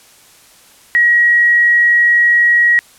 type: tone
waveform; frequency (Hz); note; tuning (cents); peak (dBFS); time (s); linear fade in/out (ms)
sine; 1904; A#6; +36; -7; 0.95-2.79; 0
effects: white hiss -45 dBFS RMS until 2.98 s + low-pass 12000 Hz 12 dB/octave